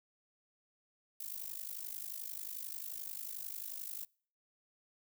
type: noise with amplitude modulation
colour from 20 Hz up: violet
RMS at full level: -40 dBFS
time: 1.2-4.05 s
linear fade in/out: 5 ms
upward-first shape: sine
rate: 51.3 Hz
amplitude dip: 85%
effects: noise-tail reverb RT60 0.5 s tail -26 dB re dry